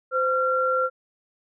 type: tone pair together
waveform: sine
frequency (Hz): 515.9 / 1372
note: C5 / F6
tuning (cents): -24 / -31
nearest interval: octave + perfect fourth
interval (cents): 1693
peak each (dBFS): -23 / -22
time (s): 0.11-0.9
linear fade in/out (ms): 50
effects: none